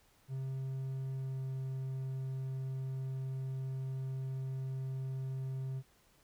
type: tone with pitch glide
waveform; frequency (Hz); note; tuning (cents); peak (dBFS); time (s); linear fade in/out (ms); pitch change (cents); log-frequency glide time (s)
triangle; 133.1 to 132.33; C3 to C3; +30 to +20; -34; 0.28-5.83; 50; -10; 1.15-1.42
effects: pink hiss -68 dBFS RMS until 6.23 s